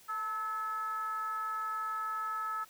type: tone with frequency modulation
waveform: sine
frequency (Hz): 1300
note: E6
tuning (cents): -24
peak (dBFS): -33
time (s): 0.08-2.65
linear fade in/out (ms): 20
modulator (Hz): 411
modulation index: 0.52
effects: white hiss -59 dBFS RMS until 2.69 s